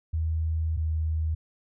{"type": "tone pair in turn", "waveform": "sine", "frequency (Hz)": [80.1, 79.18], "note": ["E2", "D#2"], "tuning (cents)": [-49, 31], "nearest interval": "unison", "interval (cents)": 20, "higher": "first", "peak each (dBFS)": -24, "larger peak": "neither", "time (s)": [[0.13, 0.77], [0.77, 1.35]], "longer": "first", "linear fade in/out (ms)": 10, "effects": []}